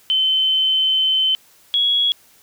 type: tone pair in turn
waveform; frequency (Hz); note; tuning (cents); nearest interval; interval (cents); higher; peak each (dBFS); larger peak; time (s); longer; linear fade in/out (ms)
sine; 3068 / 3339; G7 / G#7; -38 / +9; minor second; 147; second; -14; neither; 0.1-1.35 / 1.74-2.12; first; 0
effects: white hiss -52 dBFS RMS until 2.42 s